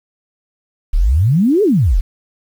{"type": "exponential two-way sweep", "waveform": "sine", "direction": "up then down", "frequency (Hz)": [32.36, 447.9, 32.36], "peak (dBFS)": -9, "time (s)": [0.93, 2.01], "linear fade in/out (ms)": 10, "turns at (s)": 1.63, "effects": ["7-bit"]}